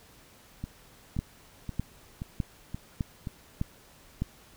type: two click trains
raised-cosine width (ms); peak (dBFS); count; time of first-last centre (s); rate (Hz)
5; -16 / -22; 6 / 6; 1.19-4.22 / 0.64-3.272; 1.65 / 1.9
effects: pink hiss -56 dBFS RMS until 4.56 s